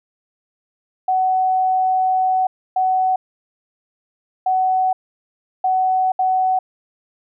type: tone bursts at uneven times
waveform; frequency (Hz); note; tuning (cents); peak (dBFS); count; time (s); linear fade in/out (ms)
sine; 749; F#5; +21; -14; 5; 1.08-2.47 / 2.76-3.16 / 4.46-4.93 / 5.64-6.12 / 6.19-6.59; 5
effects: none